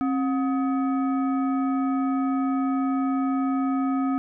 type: tone with frequency modulation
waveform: sine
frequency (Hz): 268.1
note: C4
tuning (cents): +42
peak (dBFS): -21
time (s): 0.01-4.18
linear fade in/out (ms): 0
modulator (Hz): 994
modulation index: 0.55
effects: none